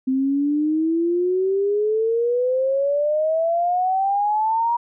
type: exponential sweep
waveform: sine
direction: up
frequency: 258.9 to 955 Hz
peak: -17 dBFS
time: 0.07-4.77 s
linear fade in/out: 10 ms
effects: none